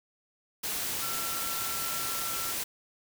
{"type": "tone in noise", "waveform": "sine", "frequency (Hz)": 1352, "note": "E6", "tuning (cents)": 43, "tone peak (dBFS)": -39, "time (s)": [1.02, 2.52], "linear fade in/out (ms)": 10, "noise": "white", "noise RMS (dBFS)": -33, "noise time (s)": [0.63, 2.64], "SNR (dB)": -9, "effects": []}